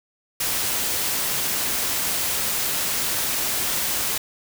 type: noise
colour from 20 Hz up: white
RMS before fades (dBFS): -24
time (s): 0.4-4.18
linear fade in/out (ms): 5
effects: none